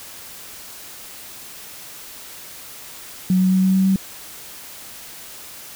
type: tone with pitch steps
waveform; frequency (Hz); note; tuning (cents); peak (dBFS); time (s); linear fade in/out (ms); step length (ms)
sine; 185 / 186.29 / 187.58 / 188.89 / 190.2 / 191.52; F#3 / F#3 / F#3 / F#3 / F#3 / G3; 0 / +12 / +24 / +36 / +48 / -40; -13; 3.3-3.96; 2; 110
effects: white hiss -38 dBFS RMS until 5.75 s